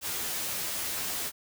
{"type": "noise with comb filter", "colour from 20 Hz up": "white", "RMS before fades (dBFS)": -33, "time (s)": [0.01, 1.32], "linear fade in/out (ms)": 50, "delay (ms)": 12, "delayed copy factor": 0.55, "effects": []}